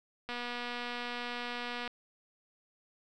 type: click train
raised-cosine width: 0.3 ms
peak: -23 dBFS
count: 385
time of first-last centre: 0.29-1.877 s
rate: 242 Hz
effects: none